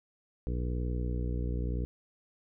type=harmonic tone; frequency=60.7 Hz; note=B1; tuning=29 cents flat; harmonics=1 / 2 / 3 / 4 / 5 / 6 / 7 / 8; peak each=-31 / -37 / -41 / -45 / -43 / -50 / -45 / -47 dBFS; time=0.47-1.85 s; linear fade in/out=0 ms; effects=none